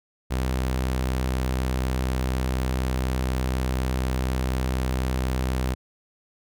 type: tone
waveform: sawtooth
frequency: 64.1 Hz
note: C2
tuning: 35 cents flat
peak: -19 dBFS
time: 0.3-5.75 s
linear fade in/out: 20 ms
effects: none